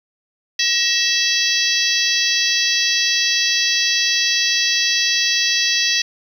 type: harmonic tone with a mistuned harmonic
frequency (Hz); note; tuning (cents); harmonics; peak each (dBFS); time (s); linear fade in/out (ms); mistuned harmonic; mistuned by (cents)
661; E5; +5; 3 / 4 / 5 / 6 / 7 / 8 / 9; -23 / -23 / -23 / -23 / -23 / -23 / -23; 0.59-6.02; 5; 3; -74
effects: 7-bit